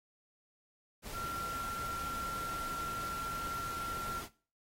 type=tone in noise; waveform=sine; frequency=1369 Hz; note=F6; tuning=35 cents flat; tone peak=-37 dBFS; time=1.12-4.23 s; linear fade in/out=50 ms; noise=pink; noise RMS=-45 dBFS; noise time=1.02-4.29 s; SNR=+5 dB; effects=noise-tail reverb RT60 0.4 s tail -19 dB re dry + AAC 48 kbps